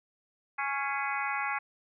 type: harmonic tone with a mistuned harmonic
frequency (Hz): 277.2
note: C#4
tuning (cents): 0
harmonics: 3 / 4 / 5 / 6 / 7 / 8 / 9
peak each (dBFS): -35 / -36 / -37 / -38 / -38 / -39 / -40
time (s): 0.58-1.59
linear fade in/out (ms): 10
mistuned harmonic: 7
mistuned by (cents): +71
effects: none